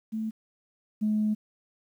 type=tone pair in turn; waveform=sine; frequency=220 / 213.4 Hz; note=A3 / G#3; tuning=0 / +47 cents; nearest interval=minor second; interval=53 cents; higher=first; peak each=-28 / -22 dBFS; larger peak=second; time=0.12-0.31 / 1.01-1.35 s; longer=second; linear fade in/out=20 ms; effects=tanh soft clip ceiling -18 dBFS + 10-bit

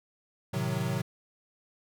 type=chord; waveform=square; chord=A diminished seventh; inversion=none; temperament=equal; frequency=110 / 130.81 / 155.56 / 185 Hz; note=A2 / C3 / Eb3 / Gb3; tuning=0 / 0 / 0 / 0 cents; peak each=-36 / -33 / -36 / -35 dBFS; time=0.53-1.02 s; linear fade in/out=10 ms; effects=none

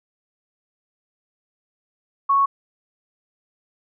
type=tone; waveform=sine; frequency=1107 Hz; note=C#6; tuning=3 cents flat; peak=-14 dBFS; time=2.29-2.46 s; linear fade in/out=10 ms; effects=none

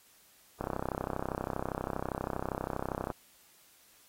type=click train; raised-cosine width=1 ms; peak=-19 dBFS; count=82; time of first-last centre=0.61-3.102 s; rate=32.5 Hz; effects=white hiss -62 dBFS RMS until 4.08 s + AAC 48 kbps

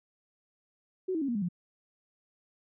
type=tone with pitch steps; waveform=sine; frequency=372.9 / 320.9 / 276.2 / 237.6 / 204.5 / 175.99 Hz; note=F#4 / E4 / C#4 / A#3 / G#3 / F3; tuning=+14 / -46 / -6 / +33 / -26 / +14 cents; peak=-28 dBFS; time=1.08-1.488 s; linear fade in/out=10 ms; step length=68 ms; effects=none

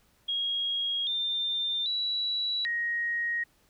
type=tone with pitch steps; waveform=sine; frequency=3281 / 3595 / 3924 / 1880 Hz; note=G#7 / A7 / B7 / A#6; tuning=-22 / +36 / -12 / +14 cents; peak=-27 dBFS; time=0.28-3.44 s; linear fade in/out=10 ms; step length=790 ms; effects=pink hiss -66 dBFS RMS until 3.69 s

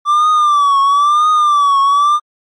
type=tone with vibrato; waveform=triangle; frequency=1168 Hz; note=D6; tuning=10 cents flat; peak=-6 dBFS; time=0.05-2.2 s; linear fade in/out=50 ms; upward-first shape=triangle; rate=1 Hz; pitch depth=110 cents each way; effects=MP3 48 kbps

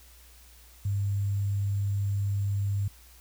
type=tone with sample-and-hold; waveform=sine; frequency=100 Hz; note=G2; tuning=35 cents sharp; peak=-25 dBFS; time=0.85-2.88 s; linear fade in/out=5 ms; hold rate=7350 Hz; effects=added 60 Hz sine -53 dBFS peak until 3.2 s + white hiss -56 dBFS RMS until 3.2 s

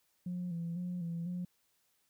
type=tone with vibrato; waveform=sine; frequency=173.5 Hz; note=F3; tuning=11 cents flat; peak=-34 dBFS; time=0.26-1.45 s; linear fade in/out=5 ms; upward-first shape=square; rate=2 Hz; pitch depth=49 cents each way; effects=tanh soft clip ceiling -32 dBFS + white hiss -75 dBFS RMS until 2.09 s

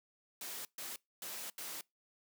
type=noise bursts at uneven times; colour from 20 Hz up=white; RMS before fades=-44 dBFS; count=4; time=0.41-0.65 / 0.78-0.96 / 1.22-1.5 / 1.58-1.81 s; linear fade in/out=2 ms; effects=noise-tail reverb RT60 0.2 s tail -24 dB re dry + high-pass 200 Hz 12 dB/octave

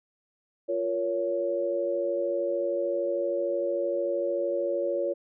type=chord; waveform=sine; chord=Bb minor; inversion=second; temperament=just; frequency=349.6 / 466.2 / 559.4 Hz; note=F4 / Bb4 / Db5; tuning=+2 / 0 / +16 cents; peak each=-31 / -33 / -27 dBFS; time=0.68-5.14 s; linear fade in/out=20 ms; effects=none

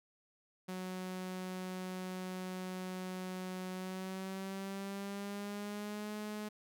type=tone with pitch glide; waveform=sawtooth; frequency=184.8 to 211.1 Hz; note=F#3 to G#3; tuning=-2 to +29 cents; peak=-36 dBFS; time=0.68-6.49 s; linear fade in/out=10 ms; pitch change=+231 cents; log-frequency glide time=3.72-6.13 s; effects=none

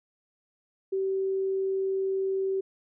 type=tone; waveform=sine; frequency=384.8 Hz; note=G4; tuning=32 cents flat; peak=-25 dBFS; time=0.92-2.61 s; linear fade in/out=10 ms; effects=none

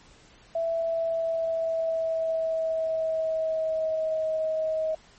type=tone with pitch glide; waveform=sine; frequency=662 to 633.2 Hz; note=E5 to D#5; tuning=+7 to +30 cents; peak=-24 dBFS; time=0.55-4.95 s; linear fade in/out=5 ms; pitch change=-77 cents; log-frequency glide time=0.7-4.24 s; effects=pink hiss -55 dBFS RMS until 5.18 s + MP3 32 kbps

